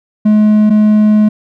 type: tone pair in turn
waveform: triangle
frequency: 212.5 / 212.5 Hz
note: G#3 / G#3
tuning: +40 / +40 cents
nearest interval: unison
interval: 0 cents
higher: neither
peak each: -3 dBFS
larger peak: neither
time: 0.25-0.7 / 0.7-1.29 s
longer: second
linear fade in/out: 10 ms
effects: none